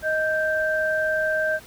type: tone pair together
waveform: sine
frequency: 625.5 / 1568 Hz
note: D#5 / G6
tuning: +9 / 0 cents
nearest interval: octave + major third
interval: 1591 cents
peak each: -23 dBFS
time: 0.02-1.6 s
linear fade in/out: 50 ms
effects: pink hiss -46 dBFS RMS until 1.66 s